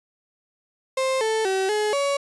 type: tone with pitch steps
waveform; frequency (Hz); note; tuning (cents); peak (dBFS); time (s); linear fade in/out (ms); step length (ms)
35% pulse; 526 / 440.9 / 382.1 / 423.2 / 562; C5 / A4 / G4 / G#4 / C#5; +9 / +4 / -44 / +33 / +24; -19; 0.97-2.17; 5; 240
effects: resampled to 24000 Hz